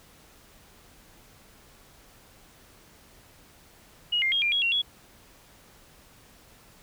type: tone with pitch steps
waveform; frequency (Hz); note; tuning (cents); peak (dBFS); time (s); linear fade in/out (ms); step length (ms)
sine; 2890 / 2112 / 3254 / 2392 / 3318 / 2748 / 3362; F#7 / C7 / G#7 / D7 / G#7 / F7 / G#7; -41 / +16 / -36 / +31 / -2 / -29 / +20; -22; 4.12-4.82; 10; 100
effects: pink hiss -55 dBFS RMS until 6.82 s